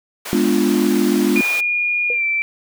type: high-pass noise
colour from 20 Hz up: pink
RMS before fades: -29 dBFS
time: 0.25-1.61 s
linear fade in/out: 10 ms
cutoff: 660 Hz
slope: 12 dB/octave
type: chord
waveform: sine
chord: G# diminished seventh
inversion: none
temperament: equal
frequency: 207.7 / 246.9 / 293.7 / 349.2 Hz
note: G#3 / B3 / D4 / F4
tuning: 0 / 0 / 0 / 0 cents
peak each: -19 dBFS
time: 0.33-1.41 s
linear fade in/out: 0 ms
type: tone with pitch glide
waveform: sine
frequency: 2431 to 2336 Hz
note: D#7 to D7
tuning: -41 to -10 cents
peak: -16 dBFS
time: 1.36-2.42 s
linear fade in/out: 0 ms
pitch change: -69 cents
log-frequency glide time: 2.09-2.24 s
type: tone with exponential decay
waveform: sine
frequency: 485 Hz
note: B4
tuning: 31 cents flat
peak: -21 dBFS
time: 2.1-2.21 s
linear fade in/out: 2 ms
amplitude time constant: 22 ms
effects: none

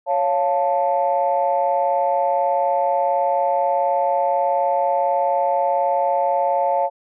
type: chord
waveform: sine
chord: Db augmented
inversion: none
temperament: equal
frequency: 554.4 / 698.5 / 880 Hz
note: Db5 / F5 / A5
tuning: 0 / 0 / 0 cents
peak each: -20 dBFS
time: 0.06-6.9 s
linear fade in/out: 50 ms
effects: tanh soft clip ceiling -8 dBFS

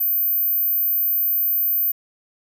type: tone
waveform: sine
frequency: 14360 Hz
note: A9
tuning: 34 cents sharp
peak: -17 dBFS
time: 0-1.92 s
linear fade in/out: 10 ms
effects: none

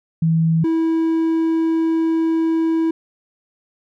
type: tone pair in turn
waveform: sine / triangle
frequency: 162.8 / 325.6 Hz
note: E3 / E4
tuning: -21 / -21 cents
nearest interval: octave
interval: 1200 cents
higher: second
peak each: -13 dBFS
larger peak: neither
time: 0.22-0.64 / 0.64-2.91 s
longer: second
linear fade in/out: 5 ms
effects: none

